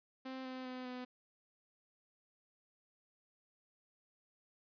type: tone with pitch steps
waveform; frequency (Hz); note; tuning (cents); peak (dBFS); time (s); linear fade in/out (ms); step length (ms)
sawtooth; 261.6 / 258 / 254.4 / 250.9; C4 / C4 / C4 / B3; 0 / -24 / -48 / +28; -39; 0.25-1.05; 10; 200
effects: resampled to 11025 Hz